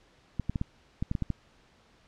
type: clicks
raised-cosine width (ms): 5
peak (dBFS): -17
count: 9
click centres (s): 0.397 / 0.496 / 0.558 / 0.614 / 1.025 / 1.114 / 1.152 / 1.223 / 1.303
effects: pink hiss -62 dBFS RMS until 2.07 s + low-pass 5000 Hz 12 dB/octave